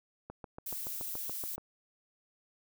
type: click train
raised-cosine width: 1 ms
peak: -29 dBFS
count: 10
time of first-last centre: 0.3-1.58 s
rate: 7.03 Hz
type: noise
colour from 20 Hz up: violet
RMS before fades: -39 dBFS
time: 0.66-1.56 s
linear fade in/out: 5 ms
effects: none

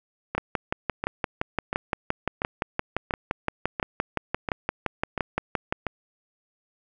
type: two click trains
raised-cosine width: 0.5 ms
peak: -9 / -12 dBFS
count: 32 / 9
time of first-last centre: 0.38-5.725 / 0.35-5.867 s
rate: 5.8 / 1.45 Hz
effects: none

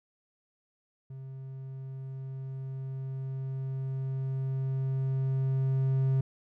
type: tone with level ramp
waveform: triangle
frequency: 133.2 Hz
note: C3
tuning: 31 cents sharp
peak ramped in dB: -38 to -21 dBFS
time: 1.1-6.21 s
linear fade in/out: 5 ms
effects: none

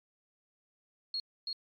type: tone with echo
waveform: sine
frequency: 4300 Hz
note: C8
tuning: 47 cents sharp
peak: -32 dBFS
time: 1.14-1.2 s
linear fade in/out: 2 ms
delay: 330 ms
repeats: 1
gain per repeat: -2 dB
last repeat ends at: 1.53 s
effects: MP3 48 kbps

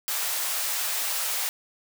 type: high-pass noise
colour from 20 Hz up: white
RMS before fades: -28 dBFS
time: 0.08-1.49 s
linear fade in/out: 0 ms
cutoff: 560 Hz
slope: 24 dB/octave
effects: none

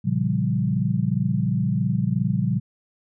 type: chord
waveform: sine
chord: G half-diminished seventh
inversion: first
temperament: equal with one note detuned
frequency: 116.54 / 138.59 / 173.01 / 196 Hz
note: Bb2 / Db3 / F3 / G3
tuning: 0 / 0 / -16 / 0 cents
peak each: -25 dBFS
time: 0.04-2.6 s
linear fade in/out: 20 ms
effects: none

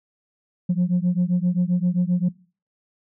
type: beating tone pair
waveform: sine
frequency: 175 / 182.6 Hz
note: F3 / F#3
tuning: +4 / -23 cents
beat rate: 7.6 Hz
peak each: -19 dBFS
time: 0.69-2.29 s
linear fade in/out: 10 ms
effects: noise-tail reverb RT60 0.4 s tail -23 dB re dry + tanh soft clip ceiling -14 dBFS

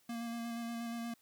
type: tone with vibrato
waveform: square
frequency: 233.1 Hz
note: A#3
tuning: in tune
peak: -39 dBFS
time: 0.09-1.14 s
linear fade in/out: 5 ms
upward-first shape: square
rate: 8.4 Hz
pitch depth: 14 cents each way
effects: white hiss -70 dBFS RMS until 1.21 s

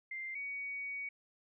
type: tone pair in turn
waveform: sine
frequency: 2093 / 2250 Hz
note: C7 / C#7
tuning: 0 / +25 cents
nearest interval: minor second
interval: 125 cents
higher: second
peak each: -39 / -38 dBFS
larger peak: second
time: 0.11-0.35 / 0.35-1.09 s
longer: second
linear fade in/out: 5 ms
effects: none

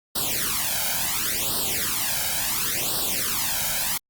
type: noise with flanger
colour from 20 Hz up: white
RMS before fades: -25 dBFS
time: 0.15-3.98 s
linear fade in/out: 10 ms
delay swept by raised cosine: 0.22 to 1.32 ms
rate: 0.71 Hz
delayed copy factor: +0.95
effects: Opus 48 kbps

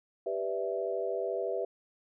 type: chord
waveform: sine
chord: E minor seventh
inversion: first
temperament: equal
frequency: 392 / 493.9 / 587.3 / 659.3 Hz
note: G4 / B4 / D5 / E5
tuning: 0 / 0 / 0 / 0 cents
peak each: -35 / -35 / -39 / -35 dBFS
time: 0.26-1.65 s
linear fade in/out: 5 ms
effects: none

